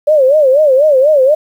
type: tone with vibrato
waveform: sine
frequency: 566 Hz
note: C#5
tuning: 36 cents sharp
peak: -5 dBFS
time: 0.07-1.35 s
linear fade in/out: 10 ms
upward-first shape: sine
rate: 4.1 Hz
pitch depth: 170 cents each way
effects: 7-bit